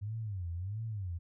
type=tone with vibrato; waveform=sine; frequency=97.7 Hz; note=G2; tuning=5 cents flat; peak=-35 dBFS; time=0.01-1.19 s; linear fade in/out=20 ms; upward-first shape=sine; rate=1.5 Hz; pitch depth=250 cents each way; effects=none